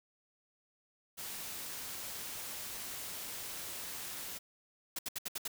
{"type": "noise", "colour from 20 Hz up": "white", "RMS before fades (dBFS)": -43, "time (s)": [1.17, 4.39], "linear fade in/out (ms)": 20}
{"type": "noise bursts", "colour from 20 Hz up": "white", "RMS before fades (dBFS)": -38, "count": 6, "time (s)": [4.96, 5.479], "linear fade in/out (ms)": 5, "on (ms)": 29, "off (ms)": 69}
{"effects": []}